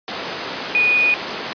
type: tone in noise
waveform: sine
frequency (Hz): 2469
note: D#7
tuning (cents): -14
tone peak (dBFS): -13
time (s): 0.75-1.14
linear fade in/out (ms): 0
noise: pink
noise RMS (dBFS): -25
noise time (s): 0.08-1.53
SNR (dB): +9
effects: high-pass 300 Hz 12 dB/octave + resampled to 11025 Hz